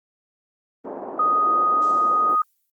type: band-pass noise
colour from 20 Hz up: pink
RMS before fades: -33 dBFS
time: 0.84-2.36 s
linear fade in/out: 10 ms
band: 280 to 910 Hz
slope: 24 dB/octave
type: tone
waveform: sine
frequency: 1244.5 Hz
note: D#6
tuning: in tune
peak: -16 dBFS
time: 1.19-2.42 s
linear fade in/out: 5 ms
type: noise with exponential decay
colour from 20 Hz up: violet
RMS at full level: -34 dBFS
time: 1.82-2.7 s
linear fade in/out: 0 ms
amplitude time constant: 190 ms
effects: Opus 24 kbps